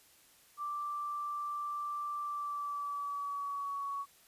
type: tone with pitch glide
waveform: sine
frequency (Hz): 1174 to 1120.3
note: D6 to C#6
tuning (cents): -1 to +18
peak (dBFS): -35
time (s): 0.57-4.06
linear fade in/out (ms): 50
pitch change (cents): -81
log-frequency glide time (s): 2.22-3.86
effects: white hiss -63 dBFS RMS until 4.27 s + resampled to 32000 Hz